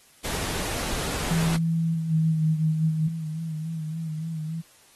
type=noise; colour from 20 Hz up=pink; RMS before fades=-30 dBFS; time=0.24-1.57 s; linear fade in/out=10 ms
type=tone with pitch glide; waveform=sine; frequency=164.5 to 157.53 Hz; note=E3 to D#3; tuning=-3 to +22 cents; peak=-21 dBFS; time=1.3-3.08 s; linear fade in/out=10 ms; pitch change=-75 cents; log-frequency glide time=1.83-2.42 s
type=tone with vibrato; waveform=sine; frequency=159.4 Hz; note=D#3; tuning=42 cents sharp; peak=-28 dBFS; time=1.93-4.62 s; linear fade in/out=20 ms; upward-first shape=sine; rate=3.5 Hz; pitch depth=54 cents each way
effects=white hiss -56 dBFS RMS until 4.95 s + AAC 32 kbps